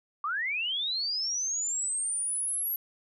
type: linear sweep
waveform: sine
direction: up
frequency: 1122 to 11740 Hz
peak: -28 dBFS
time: 0.24-2.76 s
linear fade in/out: 2 ms
effects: none